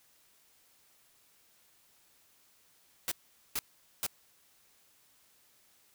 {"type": "noise bursts", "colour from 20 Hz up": "white", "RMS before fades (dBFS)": -33, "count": 3, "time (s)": [3.08, 4.065], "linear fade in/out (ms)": 0, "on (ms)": 35, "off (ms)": 440, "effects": ["white hiss -66 dBFS RMS until 5.94 s"]}